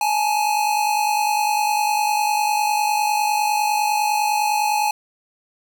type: tone pair together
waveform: square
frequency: 839 / 888.9 Hz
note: G#5 / A5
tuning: +17 / +17 cents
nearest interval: minor second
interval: 100 cents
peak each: -19 / -25 dBFS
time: 0.01-4.91 s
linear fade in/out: 2 ms
effects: none